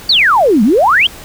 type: exponential two-way sweep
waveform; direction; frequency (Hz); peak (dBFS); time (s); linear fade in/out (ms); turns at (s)
sine; down then up; 4762 to 196 to 3316; -6; 0.09-1.07; 5; 0.63
effects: pink hiss -33 dBFS RMS until 1.24 s